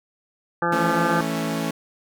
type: harmonic tone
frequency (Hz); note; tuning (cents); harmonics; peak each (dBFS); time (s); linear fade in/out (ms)
171.3; F3; -33; 1 / 2 / 3 / 4 / 5 / 7 / 8 / 9 / 10; -29 / -28 / -27 / -35 / -25 / -26 / -31 / -28 / -34; 0.62-1.21; 2
type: chord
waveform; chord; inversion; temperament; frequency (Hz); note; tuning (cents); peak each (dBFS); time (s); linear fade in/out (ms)
sawtooth; A major; second; equal; 164.81 / 220 / 277.2; E3 / A3 / C#4; 0 / 0 / 0; -24; 0.72-1.71; 5
effects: none